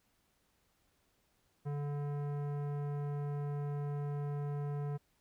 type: tone with tanh clipping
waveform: sine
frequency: 144.6 Hz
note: D3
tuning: 27 cents flat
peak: -37 dBFS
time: 1.65-4.98 s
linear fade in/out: 20 ms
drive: 16 dB
effects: pink hiss -75 dBFS RMS until 5.2 s